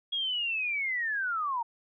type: linear sweep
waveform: sine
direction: down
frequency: 3322 to 898 Hz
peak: -28 dBFS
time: 0.12-1.63 s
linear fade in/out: 10 ms
effects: none